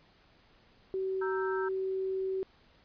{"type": "tone", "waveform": "sine", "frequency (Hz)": 380.6, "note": "F#4", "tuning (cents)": 49, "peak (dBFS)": -30, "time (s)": [0.94, 2.43], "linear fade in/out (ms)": 0}
{"type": "chord", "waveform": "sine", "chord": "E diminished", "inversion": "second", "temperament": "equal", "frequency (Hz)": [932.3, 1318.5, 1568], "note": ["Bb5", "E6", "G6"], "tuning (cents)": [0, 0, 0], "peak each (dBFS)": -39, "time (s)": [1.21, 1.69], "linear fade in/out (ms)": 10}
{"effects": ["pink hiss -63 dBFS RMS until 2.84 s", "resampled to 11025 Hz"]}